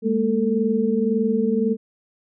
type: tone cluster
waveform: sine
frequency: 207.4 / 229.2 / 446.3 Hz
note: G#3 / A#3 / A4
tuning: -2 / -29 / +25 cents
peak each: -22 dBFS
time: 0.02-1.77 s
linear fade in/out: 50 ms
effects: none